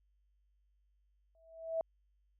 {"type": "tone with exponential growth", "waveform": "sine", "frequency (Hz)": 653, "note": "E5", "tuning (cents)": -17, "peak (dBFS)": -29, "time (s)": [1.35, 1.81], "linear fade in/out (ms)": 1, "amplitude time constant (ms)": 100, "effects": ["added 50 Hz sine -70 dBFS peak until 2.39 s"]}